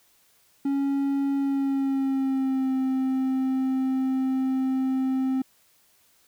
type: tone with pitch glide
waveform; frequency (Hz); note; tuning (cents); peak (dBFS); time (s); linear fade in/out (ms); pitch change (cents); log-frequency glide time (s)
triangle; 277.2 to 262.6; C#4 to C4; 0 to +6; -20; 0.65-5.42; 5; -94; 1.36-2.74
effects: white hiss -62 dBFS RMS until 6.27 s